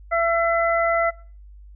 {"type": "harmonic tone", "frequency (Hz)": 672, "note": "E5", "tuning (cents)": 33, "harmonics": [1, 2, 3], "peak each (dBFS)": [-20, -23, -25], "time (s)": [0.11, 1.11], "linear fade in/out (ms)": 20, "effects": ["noise-tail reverb RT60 0.4 s tail -22 dB re dry", "added 50 Hz sine -41 dBFS peak until 1.75 s"]}